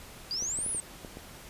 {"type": "exponential two-way sweep", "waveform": "sine", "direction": "up then down", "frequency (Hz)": [4699, 10548, 8130], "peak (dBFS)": -30, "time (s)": [0.31, 0.8], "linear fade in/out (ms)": 0, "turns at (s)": 0.7}
{"type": "clicks", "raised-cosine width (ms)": 2, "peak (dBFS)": -28, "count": 6, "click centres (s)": [0.424, 0.588, 0.663, 0.748, 1.048, 1.171]}
{"effects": ["pink hiss -48 dBFS RMS until 1.49 s", "resampled to 32000 Hz"]}